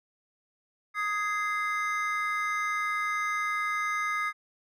triangle chord, Ab major, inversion second, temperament just, 1245.9 / 1661.2 / 2077 Hz, Eb6 / Ab6 / C7, +2 / 0 / -13 cents, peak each -28 / -34 / -30 dBFS, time 0.94-4.33 s, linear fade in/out 50 ms, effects none

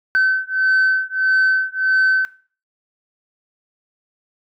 sine beating tone pair, 1530 / 1531.6 Hz, G6 / G6, -42 / -41 cents, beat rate 1.6 Hz, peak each -16 dBFS, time 0.15-2.25 s, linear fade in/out 0 ms, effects noise-tail reverb RT60 0.4 s tail -18 dB re dry + tanh soft clip ceiling -10 dBFS

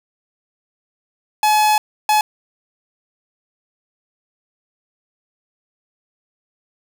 45% pulse tone bursts at uneven times, 851 Hz, G#5, 42 cents sharp, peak -12 dBFS, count 2, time 1.43-1.78 / 2.09-2.21 s, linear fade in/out 2 ms, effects none

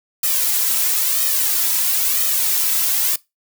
blue noise with flanger, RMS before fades -18 dBFS, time 0.23-3.16 s, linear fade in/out 5 ms, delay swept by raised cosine 1.6 to 3.1 ms, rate 1 Hz, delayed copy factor +1, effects noise-tail reverb RT60 0.2 s tail -21 dB re dry

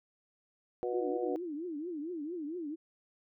harmonic tone, 121.9 Hz, B2, 22 cents flat, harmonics 3 / 4 / 5 / 6, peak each -35 / -35 / -44 / -41 dBFS, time 0.83-1.36 s, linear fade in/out 0 ms
sine tone with vibrato, 322.5 Hz, E4, 38 cents flat, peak -36 dBFS, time 0.92-2.76 s, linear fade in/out 20 ms, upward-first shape triangle, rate 4.4 Hz, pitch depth 240 cents each way
effects none

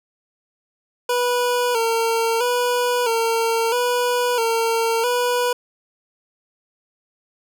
25% pulse tone with vibrato, 472.8 Hz, A#4, 24 cents sharp, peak -14 dBFS, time 1.09-5.53 s, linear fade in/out 5 ms, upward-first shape square, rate 0.76 Hz, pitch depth 62 cents each way, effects none

